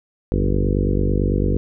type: harmonic tone with a mistuned harmonic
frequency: 49 Hz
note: G1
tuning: in tune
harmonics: 1 / 2 / 3 / 4 / 5 / 6 / 7 / 8 / 9 / 10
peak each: -20 / -23 / -25 / -26 / -27 / -28 / -28 / -29 / -30 / -30 dBFS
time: 0.32-1.57 s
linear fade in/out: 0 ms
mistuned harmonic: 2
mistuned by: -84 cents
effects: none